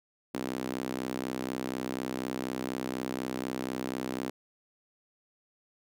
sawtooth tone with high-pass filter, 64.1 Hz, C2, 35 cents flat, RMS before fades -35 dBFS, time 0.34-4.3 s, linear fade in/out 5 ms, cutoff 270 Hz, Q 2, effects none

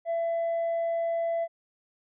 sine tone with tanh clipping, 670 Hz, E5, 28 cents sharp, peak -26 dBFS, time 0.05-1.48 s, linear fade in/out 50 ms, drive 1 dB, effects none

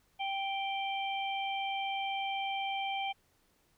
harmonic tone, 784 Hz, G5, in tune, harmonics 1 / 3 / 4, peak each -34 / -39 / -40 dBFS, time 0.19-3.13 s, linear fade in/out 20 ms, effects pink hiss -71 dBFS RMS until 3.77 s

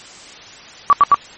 sine tone bursts, 1147 Hz, D6, 41 cents flat, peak -5 dBFS, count 3, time 0.9-1.144 s, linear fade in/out 0 ms, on 28 ms, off 80 ms, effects white hiss -38 dBFS RMS until 1.37 s + MP3 32 kbps

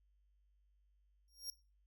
sawtooth tone with exponential growth, 5580 Hz, F8, 2 cents flat, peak -36 dBFS, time 1.28-1.5 s, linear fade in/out 1 ms, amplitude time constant 46 ms, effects noise-tail reverb RT60 0.3 s tail -19 dB re dry + added 50 Hz sine -70 dBFS peak until 1.86 s

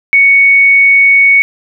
sine tone, 2225 Hz, C#7, 6 cents sharp, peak -3 dBFS, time 0.13-1.42 s, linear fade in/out 0 ms, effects none

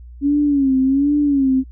sine tone with vibrato, 277.3 Hz, C#4, 1 cent sharp, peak -12 dBFS, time 0.21-1.64 s, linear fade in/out 50 ms, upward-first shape sine, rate 1.3 Hz, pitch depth 100 cents each way, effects noise-tail reverb RT60 0.1 s tail -25 dB re dry + added 60 Hz sine -35 dBFS peak until 1.71 s

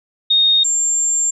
sine tone pair in turn, 3704 / 7353 Hz, A#7 / A#8, -12 / -25 cents, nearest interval octave, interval 1187 cents, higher second, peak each -10 / -14 dBFS, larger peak first, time 0.3-0.64 / 0.64-1.31 s, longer second, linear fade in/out 10 ms, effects none

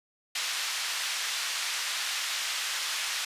white band-pass noise, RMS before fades -32 dBFS, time 0.35-3.25 s, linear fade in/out 5 ms, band 1300 to 5200 Hz, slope 12 dB/octave, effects resampled to 32000 Hz

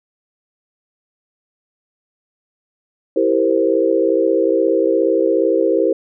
sine chord, C dominant seventh, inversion first, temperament equal, 329.6 / 392 / 466.2 / 523.3 Hz, E4 / G4 / Bb4 / C5, 0 / 0 / 0 / 0 cents, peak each -18 dBFS, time 3.16-5.93 s, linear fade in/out 5 ms, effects none

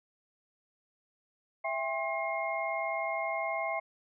sine tone cluster, 661 / 800 / 1067 / 2136 Hz, E5 / G5 / C6 / C7, +5 / +35 / +34 / +35 cents, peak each -34 / -37 / -38 / -36 dBFS, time 1.64-3.8 s, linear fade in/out 10 ms, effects none

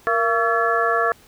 sine tone cluster, 466.2 / 682 / 1132 / 1344 / 1714 Hz, A#4 / F5 / C#6 / E6 / A6, 0 / -41 / +36 / +33 / -46 cents, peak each -23 dBFS, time 0.07-1.12 s, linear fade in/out 0 ms, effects pink hiss -51 dBFS RMS until 1.27 s

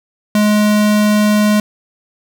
square tone, 210.1 Hz, G#3, 20 cents sharp, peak -10 dBFS, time 0.35-1.6 s, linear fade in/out 2 ms, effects none

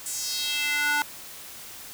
square tone with high-pass filter sweep, 293.7 Hz, D4, in tune, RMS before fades -27 dBFS, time 0.06-1.02 s, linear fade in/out 0 ms, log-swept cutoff 8200 to 1100 Hz, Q 2.7, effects white hiss -42 dBFS RMS until 1.93 s

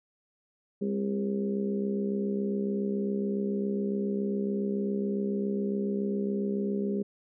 harmonic tone with a mistuned harmonic, 67.2 Hz, C2, 47 cents sharp, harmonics 3 / 4 / 5 / 6 / 7 / 8, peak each -29 / -40 / -42 / -32 / -43 / -44 dBFS, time 0.81-7.03 s, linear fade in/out 10 ms, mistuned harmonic 4, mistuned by -25 cents, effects none

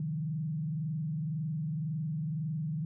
sine tone with frequency modulation, 155.56 Hz, D#3, in tune, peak -31 dBFS, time 0-2.85 s, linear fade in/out 2 ms, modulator 21.9 Hz, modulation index 0.73, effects none

